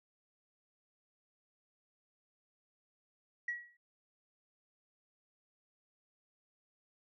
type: tone with exponential decay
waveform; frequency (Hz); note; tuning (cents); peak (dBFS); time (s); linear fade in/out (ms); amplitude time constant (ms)
sine; 1920; B6; -49; -31; 3.48-3.77; 5; 62
effects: tanh soft clip ceiling -27 dBFS